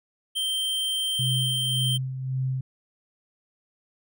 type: tone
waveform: square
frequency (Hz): 3137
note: G7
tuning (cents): +1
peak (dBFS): -25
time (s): 0.35-1.98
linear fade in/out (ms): 20
type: tone with tremolo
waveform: sine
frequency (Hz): 130.81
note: C3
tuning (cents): 0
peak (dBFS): -23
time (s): 1.19-2.61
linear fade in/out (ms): 5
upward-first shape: sine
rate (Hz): 1.8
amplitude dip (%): 55
effects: none